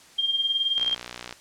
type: tone with tremolo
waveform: sine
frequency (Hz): 3201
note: G7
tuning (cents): +36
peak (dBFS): -19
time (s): 0.18-0.95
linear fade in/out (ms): 10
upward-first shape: sine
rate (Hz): 19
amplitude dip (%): 65
type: click train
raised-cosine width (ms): 0.2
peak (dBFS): -18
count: 34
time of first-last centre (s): 0.78-1.326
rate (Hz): 60.4
effects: white hiss -51 dBFS RMS until 1.4 s + low-pass 8000 Hz 12 dB/octave